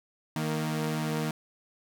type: tone pair together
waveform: sawtooth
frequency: 156.03 / 232.5 Hz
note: D#3 / A#3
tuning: +5 / -4 cents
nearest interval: perfect fifth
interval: 691 cents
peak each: -26 / -29 dBFS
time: 0.36-1.31 s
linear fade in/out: 2 ms
effects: none